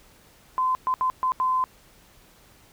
sine tone bursts at uneven times, 1027 Hz, C6, 33 cents flat, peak -20 dBFS, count 5, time 0.58-0.75 / 0.87-0.94 / 1.01-1.1 / 1.23-1.32 / 1.4-1.64 s, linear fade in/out 0 ms, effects pink hiss -55 dBFS RMS until 2.72 s

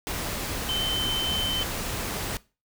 sine tone in noise, 3075 Hz, G7, 34 cents flat, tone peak -26 dBFS, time 0.69-1.63 s, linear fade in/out 0 ms, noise pink, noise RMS -31 dBFS, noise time 0.07-2.37 s, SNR +2 dB, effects noise-tail reverb RT60 0.3 s tail -20 dB re dry

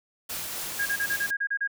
white noise with tremolo, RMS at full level -33 dBFS, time 0.29-1.31 s, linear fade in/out 10 ms, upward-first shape triangle, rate 3.9 Hz, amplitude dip 25%
sine tone bursts, 1633 Hz, G#6, 30 cents flat, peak -24 dBFS, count 9, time 0.79-1.676 s, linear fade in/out 10 ms, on 70 ms, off 32 ms
effects none

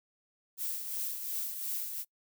violet noise with tremolo, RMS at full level -34 dBFS, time 0.57-2.05 s, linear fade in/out 50 ms, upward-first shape triangle, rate 2.8 Hz, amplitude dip 55%, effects noise-tail reverb RT60 0.1 s tail -24 dB re dry

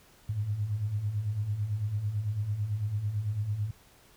sine beating tone pair, 98 / 107 Hz, G2 / A2, 0 / -48 cents, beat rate 9 Hz, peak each -36 / -29 dBFS, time 0.29-3.71 s, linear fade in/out 5 ms, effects pink hiss -59 dBFS RMS until 4.16 s

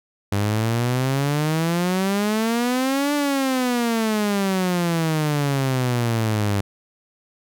sawtooth exponential two-way sweep, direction up then down, 99 to 293.7 to 99 Hz, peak -15 dBFS, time 0.32-6.61 s, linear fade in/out 5 ms, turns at 3.14 s, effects none

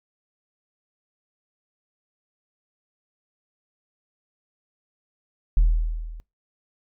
sine tone with level ramp, 40.27 Hz, E1, 40 cents flat, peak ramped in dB -10 to -36 dBFS, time 5.57-6.2 s, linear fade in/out 0 ms, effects noise-tail reverb RT60 0.2 s tail -22 dB re dry + tanh soft clip ceiling -11 dBFS

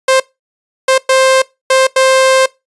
sawtooth tone bursts at uneven times, 526 Hz, C5, 9 cents sharp, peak -3 dBFS, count 5, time 0.08-0.2 / 0.88-0.98 / 1.09-1.42 / 1.7-1.87 / 1.96-2.46 s, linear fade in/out 5 ms, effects noise-tail reverb RT60 0.2 s tail -21 dB re dry + resampled to 24000 Hz

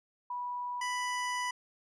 sine / 25% pulse tone pair in turn, 980 / 989.1 Hz, B5 / B5, -14 / +2 cents, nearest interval unison, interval 16 cents, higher second, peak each -34 / -28 dBFS, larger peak second, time 0.3-0.81 / 0.81-1.51 s, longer second, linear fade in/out 5 ms, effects resampled to 22050 Hz

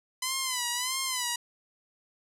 5% pulse tone with vibrato, 1010 Hz, B5, 39 cents sharp, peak -16 dBFS, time 0.22-1.36 s, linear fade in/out 5 ms, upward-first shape sine, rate 1.6 Hz, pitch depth 92 cents each way, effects low-pass 11000 Hz 12 dB/octave

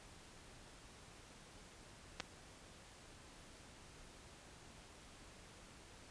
clicks, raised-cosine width 0.2 ms, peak -24 dBFS, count 2, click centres 2.2 / 2.204 s, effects pink hiss -59 dBFS RMS until 6.1 s + resampled to 22050 Hz

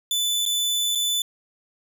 sawtooth tone with dropouts, 3498 Hz, A7, 11 cents flat, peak -18 dBFS, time 0.11-1.22 s, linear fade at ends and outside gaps 2 ms, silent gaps 0.454-0.461 / 0.951-0.955 s, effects none

